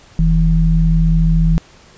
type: tone pair together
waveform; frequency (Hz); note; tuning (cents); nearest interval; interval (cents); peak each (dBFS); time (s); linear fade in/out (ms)
sine; 42.85 / 162.4; F1 / E3; -32 / -26; octave + major seventh; 2306; -12; 0.19-1.58; 0
effects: pink hiss -45 dBFS RMS until 1.97 s + resampled to 16000 Hz